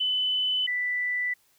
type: tone pair in turn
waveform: sine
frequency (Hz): 3012 / 1979.2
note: F#7 / B6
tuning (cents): +30 / +3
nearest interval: perfect fifth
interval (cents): 727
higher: first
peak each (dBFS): -23 / -25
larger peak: first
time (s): 0-0.67 / 0.67-1.34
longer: neither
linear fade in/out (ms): 10
effects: white hiss -65 dBFS RMS until 1.58 s